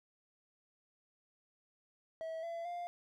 triangle tone with pitch steps, 648 / 673.6 / 700.1 Hz, E5 / E5 / F5, -30 / +37 / +4 cents, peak -37 dBFS, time 2.21-2.87 s, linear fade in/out 0 ms, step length 220 ms, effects none

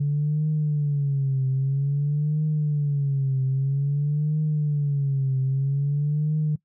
sine tone with vibrato, 142.7 Hz, D3, 49 cents flat, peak -19 dBFS, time 0-6.56 s, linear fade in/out 10 ms, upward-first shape triangle, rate 0.51 Hz, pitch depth 140 cents each way, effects noise-tail reverb RT60 0.1 s tail -21 dB re dry + tanh soft clip ceiling -16 dBFS

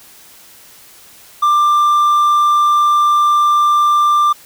triangle tone, 1186 Hz, D6, 17 cents sharp, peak -7 dBFS, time 1.42-4.33 s, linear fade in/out 10 ms, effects white hiss -42 dBFS RMS until 4.45 s

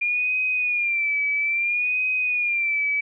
sine tone with vibrato, 2400 Hz, D7, 37 cents sharp, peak -20 dBFS, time 0.01-3.01 s, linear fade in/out 10 ms, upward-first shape sine, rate 0.6 Hz, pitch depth 81 cents each way, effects none

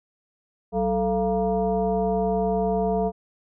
sine tone with frequency modulation, 440 Hz, A4, in tune, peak -20 dBFS, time 0.72-3.12 s, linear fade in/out 50 ms, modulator 250 Hz, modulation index 1.3, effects none

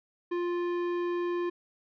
triangle tone with tanh clipping, 349.8 Hz, F4, 3 cents sharp, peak -30 dBFS, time 0.31-1.5 s, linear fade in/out 10 ms, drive 18 dB, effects none

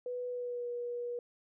sine tone with pitch glide, 493.9 to 482.1 Hz, B4 to B4, 0 to -42 cents, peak -35 dBFS, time 0.06-1.19 s, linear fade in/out 2 ms, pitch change -42 cents, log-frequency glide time 0.29-0.68 s, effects none

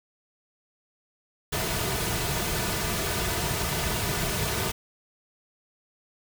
pink noise with comb filter, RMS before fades -28 dBFS, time 1.52-4.72 s, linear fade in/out 10 ms, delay 3.7 ms, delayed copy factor -0.6, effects none

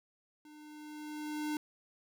square tone with level ramp, 301.8 Hz, D4, 47 cents sharp, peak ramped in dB -54 to -33 dBFS, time 0.45-1.57 s, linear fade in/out 2 ms, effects none

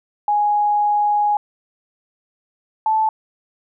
sine tone pair in turn, 830.6 / 874.1 Hz, G#5 / A5, 0 / -12 cents, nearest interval minor second, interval 88 cents, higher second, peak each -14 dBFS, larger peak neither, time 0.28-1.37 / 2.86-3.09 s, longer first, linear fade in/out 2 ms, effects none

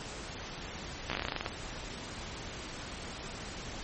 slowing click train, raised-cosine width 0.3 ms, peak -16 dBFS, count 13, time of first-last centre 1.1-1.462 s, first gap 15 ms, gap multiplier 1.12, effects pink hiss -42 dBFS RMS until 3.83 s + MP3 32 kbps

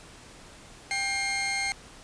sawtooth tone pair together, 790 / 2130 Hz, G5 / C7, +13 / +30 cents, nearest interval octave + perfect fourth, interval 1717 cents, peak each -30 / -24 dBFS, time 0.91-1.72 s, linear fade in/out 0 ms, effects pink hiss -49 dBFS RMS until 2.03 s + resampled to 22050 Hz

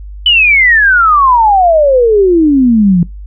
sine exponential sweep, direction down, 3018 to 168.6 Hz, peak -4 dBFS, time 0.26-3.03 s, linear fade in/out 2 ms, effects noise-tail reverb RT60 0.2 s tail -22 dB re dry + added 50 Hz sine -24 dBFS peak until 3.26 s

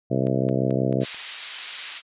harmonic tone, 65.41 Hz, C2, in tune, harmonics 2 / 3 / 4 / 5 / 6 / 7 / 8 / 9 / 10, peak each -25 / -27 / -28 / -29 / -30 / -30 / -31 / -32 / -32 dBFS, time 0.1-1.05 s, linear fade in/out 20 ms
click train, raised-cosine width 0.3 ms, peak -26 dBFS, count 5, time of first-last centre 0.27-1.145 s, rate 4.57 Hz
pink high-pass noise, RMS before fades -32 dBFS, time 1-2.02 s, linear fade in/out 50 ms, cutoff 2400 Hz, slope 12 dB/octave
effects resampled to 8000 Hz

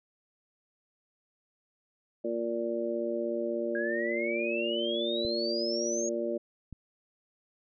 harmonic tone, 116.54 Hz, A#2, in tune, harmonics 2 / 3 / 4 / 5, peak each -37 / -33 / -37 / -33 dBFS, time 2.24-6.38 s, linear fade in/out 10 ms
sine exponential sweep, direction up, 1618 to 6660 Hz, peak -33 dBFS, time 3.75-6.09 s, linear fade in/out 2 ms
clicks, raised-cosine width 5 ms, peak -30 dBFS, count 2, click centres 5.25 / 6.727 s
effects none

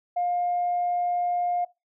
sine tone, 708 Hz, F5, 23 cents sharp, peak -22 dBFS, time 0.16-1.65 s, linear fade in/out 10 ms, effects noise-tail reverb RT60 0.2 s tail -18 dB re dry + tanh soft clip ceiling -18 dBFS

